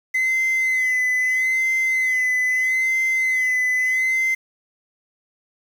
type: tone with vibrato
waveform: triangle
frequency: 2040 Hz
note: C7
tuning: 44 cents flat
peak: -15 dBFS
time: 0.14-4.35 s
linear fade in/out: 10 ms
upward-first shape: sine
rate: 0.78 Hz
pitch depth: 27 cents each way
effects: tanh soft clip ceiling -11 dBFS + 7-bit